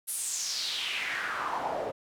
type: noise with band-pass filter sweep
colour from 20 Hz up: pink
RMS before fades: -33 dBFS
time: 0.07-1.92 s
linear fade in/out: 20 ms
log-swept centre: 11000 to 520 Hz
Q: 3.9
effects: none